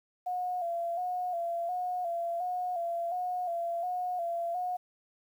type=tone with vibrato; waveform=sine; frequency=703 Hz; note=F5; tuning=11 cents sharp; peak=-30 dBFS; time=0.26-4.77 s; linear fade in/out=10 ms; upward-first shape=square; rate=1.4 Hz; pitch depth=52 cents each way; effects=10-bit